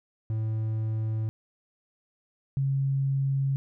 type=tone pair in turn; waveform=triangle / sine; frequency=110 / 136.48 Hz; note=A2 / C#3; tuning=0 / -27 cents; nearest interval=major third; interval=373 cents; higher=second; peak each=-24 / -23 dBFS; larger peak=second; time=0.3-1.29 / 2.57-3.56 s; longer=neither; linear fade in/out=0 ms; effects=none